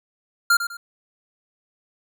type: tone with echo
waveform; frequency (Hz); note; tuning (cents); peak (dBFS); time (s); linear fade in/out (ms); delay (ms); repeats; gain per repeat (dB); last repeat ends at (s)
square; 1396.9; F6; 0; -14; 0.5-0.57; 5; 100; 2; -10; 0.77
effects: none